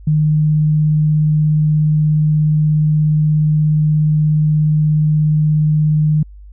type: tone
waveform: sine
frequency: 152.8 Hz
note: D#3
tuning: 31 cents flat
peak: -10 dBFS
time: 0.07-6.23 s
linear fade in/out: 5 ms
effects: added 50 Hz sine -34 dBFS peak until 6.52 s